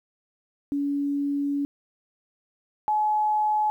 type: tone pair in turn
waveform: sine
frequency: 283.9 / 850.7 Hz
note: C#4 / G#5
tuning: +41 / +41 cents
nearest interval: octave + perfect fifth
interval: 1900 cents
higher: second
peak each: -23 / -20 dBFS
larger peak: second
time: 0.72-1.65 / 2.88-3.7 s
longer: first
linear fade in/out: 0 ms
effects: 10-bit